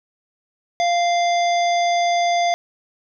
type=harmonic tone; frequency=695 Hz; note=F5; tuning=9 cents flat; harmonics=1 / 3 / 5 / 7 / 9; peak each=-16 / -26 / -30 / -33 / -35 dBFS; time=0.8-2.54 s; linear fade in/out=0 ms; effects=none

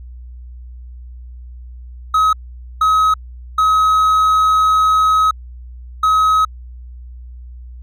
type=tone bursts at uneven times; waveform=triangle; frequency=1274 Hz; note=D#6; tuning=41 cents sharp; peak=-8 dBFS; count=4; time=2.14-2.33 / 2.81-3.14 / 3.58-5.31 / 6.03-6.45 s; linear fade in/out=5 ms; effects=added 61 Hz sine -31 dBFS peak until 7.82 s

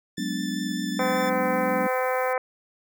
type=tone with vibrato; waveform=15% pulse; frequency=1760 Hz; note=A6; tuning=in tune; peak=-28 dBFS; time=0.17-1.3 s; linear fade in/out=10 ms; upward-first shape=triangle; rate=5.1 Hz; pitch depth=14 cents each way
type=chord; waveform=sine; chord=G# half-diminished seventh; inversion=third; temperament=equal; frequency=185 / 207.7 / 246.9 / 293.7 Hz; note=F#3 / G#3 / B3 / D4; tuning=0 / 0 / 0 / 0 cents; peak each=-32 dBFS; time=0.18-1.87 s; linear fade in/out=2 ms
type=harmonic tone; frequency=255.9 Hz; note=C4; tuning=38 cents flat; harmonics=2 / 3 / 4 / 5 / 6 / 7 / 8 / 9; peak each=-25 / -29 / -31 / -33 / -35 / -36 / -37 / -38 dBFS; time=0.99-2.38 s; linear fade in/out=2 ms
type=noise; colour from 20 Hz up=violet; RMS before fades=-44 dBFS; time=1.01-2.33 s; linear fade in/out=0 ms
effects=none

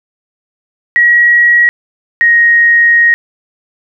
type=tone pair in turn; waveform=sine; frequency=1909 / 1875.1 Hz; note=A#6 / A#6; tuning=+41 / +10 cents; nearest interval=unison; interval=31 cents; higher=first; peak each=-4 dBFS; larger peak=neither; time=0.96-1.69 / 2.21-3.14 s; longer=second; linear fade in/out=0 ms; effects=none

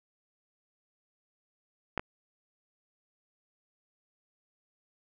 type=clicks; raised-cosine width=0.5 ms; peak=-14 / -19 dBFS; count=2; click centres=1.977 / 1.995 s; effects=none

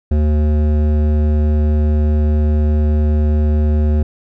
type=tone with hard clipping; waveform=sine; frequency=75.4 Hz; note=D2; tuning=46 cents sharp; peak=-13 dBFS; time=0.11-4.03 s; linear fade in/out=5 ms; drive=13 dB; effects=none

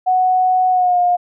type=tone with pitch glide; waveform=sine; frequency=740 to 711.9 Hz; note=F#5 to F5; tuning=0 to +33 cents; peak=-11 dBFS; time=0.06-1.17 s; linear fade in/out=20 ms; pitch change=-67 cents; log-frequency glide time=0.7-0.99 s; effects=none

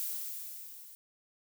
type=noise with level ramp; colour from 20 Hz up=violet; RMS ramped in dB=-35 to -52 dBFS; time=0-0.95 s; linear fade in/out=0 ms; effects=none

